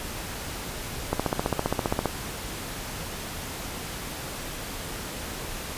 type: click train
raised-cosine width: 1 ms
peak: -9 dBFS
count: 15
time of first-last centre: 1.13-2.057 s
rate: 15.1 Hz
effects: pink hiss -35 dBFS RMS until 5.77 s + resampled to 32000 Hz